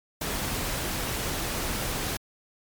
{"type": "noise", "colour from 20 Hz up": "pink", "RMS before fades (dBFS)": -30, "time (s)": [0.21, 2.17], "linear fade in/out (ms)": 5, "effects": ["MP3 96 kbps"]}